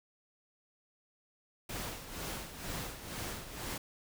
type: noise with tremolo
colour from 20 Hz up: pink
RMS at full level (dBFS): -39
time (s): 1.69-3.78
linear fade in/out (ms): 5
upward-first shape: sine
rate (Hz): 2.1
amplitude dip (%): 65
effects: none